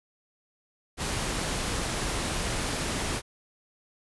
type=noise; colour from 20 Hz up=pink; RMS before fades=-30 dBFS; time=0.97-3.22 s; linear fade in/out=50 ms; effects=resampled to 24000 Hz